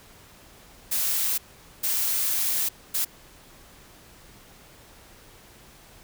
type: noise bursts at uneven times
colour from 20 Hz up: blue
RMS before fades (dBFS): -25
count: 3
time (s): 0.91-1.38 / 1.83-2.69 / 2.94-3.05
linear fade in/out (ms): 10
effects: pink hiss -51 dBFS RMS until 6.03 s